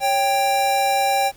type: tone pair together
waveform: square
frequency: 554.4 / 788.7 Hz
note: C#5 / G5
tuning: 0 / +10 cents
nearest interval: tritone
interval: 610 cents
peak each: -25 / -18 dBFS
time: 0-1.32 s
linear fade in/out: 50 ms
effects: pink hiss -50 dBFS RMS until 1.36 s